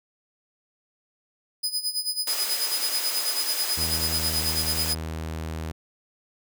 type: tone with tremolo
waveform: sawtooth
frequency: 4995 Hz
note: D#8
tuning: 6 cents sharp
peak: -20 dBFS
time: 1.63-4.95 s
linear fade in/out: 10 ms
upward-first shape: sine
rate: 9.2 Hz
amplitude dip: 80%
type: high-pass noise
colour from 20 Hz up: white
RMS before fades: -30 dBFS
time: 2.27-4.93 s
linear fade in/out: 2 ms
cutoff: 320 Hz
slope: 24 dB/octave
type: tone with pitch glide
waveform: sawtooth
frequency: 80.5 to 79.94 Hz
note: E2 to D#2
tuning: -41 to +47 cents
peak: -26 dBFS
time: 3.77-5.72 s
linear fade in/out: 10 ms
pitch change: -12 cents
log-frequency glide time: 4.16-4.39 s
effects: none